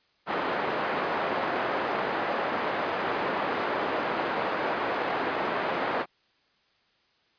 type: band-pass noise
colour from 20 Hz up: pink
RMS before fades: -29 dBFS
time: 0.26-6.06 s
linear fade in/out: 50 ms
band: 410 to 1600 Hz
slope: 12 dB/octave
effects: white hiss -67 dBFS RMS until 7.38 s + resampled to 11025 Hz